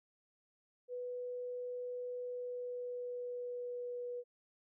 sine tone with pitch glide, 493.9 to 487.9 Hz, B4 to B4, 0 to -21 cents, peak -39 dBFS, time 0.88-4.24 s, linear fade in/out 50 ms, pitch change -21 cents, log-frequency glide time 2.21-4.08 s, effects none

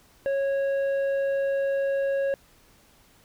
triangle tone with tanh clipping, 550 Hz, C#5, 14 cents flat, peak -24 dBFS, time 0.26-2.34 s, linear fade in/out 0 ms, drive 11 dB, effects pink hiss -58 dBFS RMS until 3.24 s

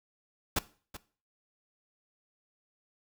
pink noise with echo, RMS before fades -28 dBFS, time 0.56-0.59 s, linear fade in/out 5 ms, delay 380 ms, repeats 1, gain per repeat -15 dB, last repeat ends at 0.97 s, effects noise-tail reverb RT60 0.4 s tail -18 dB re dry

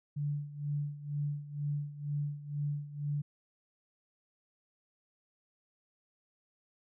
sine tone with tremolo, 145.7 Hz, D3, 13 cents flat, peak -30 dBFS, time 0.16-3.22 s, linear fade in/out 10 ms, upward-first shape sine, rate 2.1 Hz, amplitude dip 80%, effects none

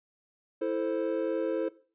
triangle chord, A minor, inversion second, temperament equal, 329.6 / 440 / 523.3 Hz, E4 / A4 / C5, 0 / 0 / 0 cents, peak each -30 dBFS, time 0.61-1.69 s, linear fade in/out 10 ms, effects noise-tail reverb RT60 0.4 s tail -18 dB re dry + resampled to 8000 Hz

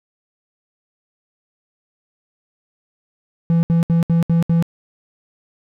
triangle tone bursts, 167.3 Hz, E3, 26 cents sharp, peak -10 dBFS, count 6, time 3.5-4.625 s, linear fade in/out 0 ms, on 130 ms, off 69 ms, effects none

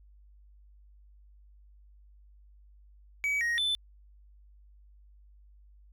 triangle tone with pitch steps, 2276 / 1877 / 3517 Hz, C#7 / A#6 / A7, +45 / +11 / -1 cents, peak -25 dBFS, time 3.24-3.75 s, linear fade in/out 0 ms, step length 170 ms, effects added 50 Hz sine -54 dBFS peak until 5.92 s

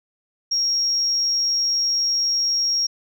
sine tone, 5588 Hz, F8, in tune, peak -17 dBFS, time 0.51-2.87 s, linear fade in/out 10 ms, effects tanh soft clip ceiling -13 dBFS

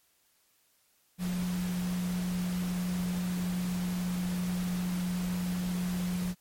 sine tone in noise, 179.7 Hz, F3, 50 cents sharp, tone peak -29 dBFS, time 1.18-6.35 s, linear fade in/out 50 ms, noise pink, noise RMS -42 dBFS, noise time 1.18-6.35 s, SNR +10 dB, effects white hiss -69 dBFS RMS until 6.4 s + MP3 64 kbps

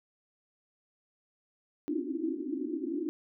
white band-pass noise, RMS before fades -34 dBFS, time 1.88-3.09 s, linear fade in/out 0 ms, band 260 to 350 Hz, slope 96 dB/octave, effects none

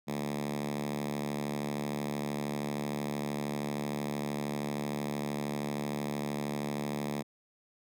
5% pulse tone with high-pass filter, 73 Hz, D2, 10 cents flat, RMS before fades -35 dBFS, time 0.07-7.23 s, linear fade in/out 20 ms, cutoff 180 Hz, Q 4.6, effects none

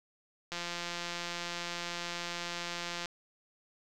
click train, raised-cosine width 0.2 ms, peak -20 dBFS, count 440, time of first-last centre 0.52-3.058 s, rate 173 Hz, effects none

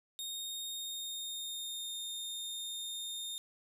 sawtooth tone with pitch glide, 3702 to 3657 Hz, A#7 to A#7, -13 to -34 cents, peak -36 dBFS, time 0.19-3.38 s, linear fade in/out 0 ms, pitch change -21 cents, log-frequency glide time 0.65-1.96 s, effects none

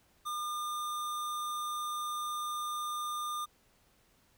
square tone, 1206 Hz, D6, 46 cents sharp, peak -35 dBFS, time 0.25-3.46 s, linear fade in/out 20 ms, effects pink hiss -68 dBFS RMS until 4.37 s

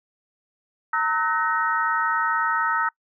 sine tone cluster, 918 / 1291 / 1507 / 1869 Hz, A#5 / E6 / F#6 / A#6, -27 / -37 / +31 / +4 cents, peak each -26 / -23 / -26 / -30 dBFS, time 0.93-2.89 s, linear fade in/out 5 ms, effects noise-tail reverb RT60 0.1 s tail -25 dB re dry

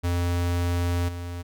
square tone with level steps, 87.31 Hz, F2, in tune, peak -23 / -32 dBFS, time 0.03-1.43 s, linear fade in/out 20 ms, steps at 1.08 s, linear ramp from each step 10 ms, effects none

